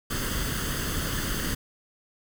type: noise with comb filter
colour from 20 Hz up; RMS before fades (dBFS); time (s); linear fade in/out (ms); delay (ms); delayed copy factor
pink; -29; 0.1-1.55; 10; 0.63; +0.65
effects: none